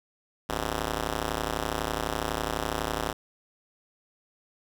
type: ring-modulated tone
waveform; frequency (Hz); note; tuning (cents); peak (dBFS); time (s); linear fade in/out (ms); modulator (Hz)
5% pulse; 110; A2; 0; -14; 0.49-3.13; 10; 181
effects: none